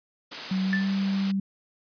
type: high-pass noise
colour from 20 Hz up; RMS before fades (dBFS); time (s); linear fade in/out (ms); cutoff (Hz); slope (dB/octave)
white; -34; 0.31-1.32; 10; 160; 24
type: tone with pitch glide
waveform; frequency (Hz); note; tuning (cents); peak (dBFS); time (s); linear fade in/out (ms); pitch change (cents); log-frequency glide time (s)
sine; 188.9 to 195; F#3 to G3; +36 to -9; -23; 0.51-1.4; 5; +55; 0.62-0.87
type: tone with exponential decay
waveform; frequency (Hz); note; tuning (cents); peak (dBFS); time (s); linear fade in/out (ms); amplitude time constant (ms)
sine; 1760; A6; 0; -22; 0.73-0.98; 0; 54
effects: resampled to 11025 Hz